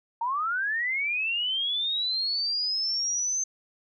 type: linear sweep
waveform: sine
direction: up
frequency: 900 to 6272 Hz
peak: -25 dBFS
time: 0.21-3.44 s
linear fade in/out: 5 ms
effects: none